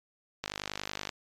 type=click train; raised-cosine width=0.2 ms; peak=-16 dBFS; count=34; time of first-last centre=0.44-1.092 s; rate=50.6 Hz; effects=MP3 96 kbps